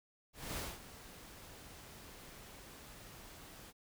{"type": "noise with ADSR envelope", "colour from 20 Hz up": "pink", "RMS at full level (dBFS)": -40, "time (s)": [0.33, 3.73], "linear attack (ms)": 240, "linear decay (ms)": 210, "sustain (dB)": -14, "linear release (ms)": 38, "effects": []}